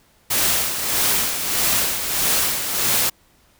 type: noise with tremolo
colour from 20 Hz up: white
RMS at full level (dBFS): -18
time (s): 0.3-3.1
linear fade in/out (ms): 10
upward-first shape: sine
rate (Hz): 1.6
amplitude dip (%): 55
effects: pink hiss -57 dBFS RMS until 3.59 s